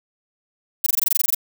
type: noise bursts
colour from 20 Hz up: violet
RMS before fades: -17 dBFS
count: 12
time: 0.84-1.348 s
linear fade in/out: 5 ms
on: 24 ms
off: 20 ms
effects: none